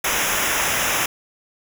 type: noise with comb filter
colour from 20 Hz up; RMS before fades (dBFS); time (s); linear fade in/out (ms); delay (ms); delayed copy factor
pink; -21; 0.04-1.06; 5; 0.23; -0.85
effects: none